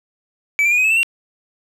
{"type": "tone with pitch steps", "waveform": "triangle", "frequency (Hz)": [2303, 2372, 2443, 2516, 2591, 2668, 2748], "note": ["D7", "D7", "D#7", "D#7", "E7", "E7", "F7"], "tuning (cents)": [-34, 17, -32, 19, -30, 20, -29], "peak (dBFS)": -11, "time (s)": [0.59, 1.031], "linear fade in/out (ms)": 0, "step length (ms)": 63, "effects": []}